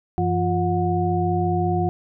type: tone cluster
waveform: sine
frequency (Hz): 95.1 / 169.7 / 352.4 / 727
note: F#2 / F3 / F4 / F#5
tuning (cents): +48 / -49 / +16 / -31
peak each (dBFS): -24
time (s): 0.18-1.89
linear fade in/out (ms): 0
effects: none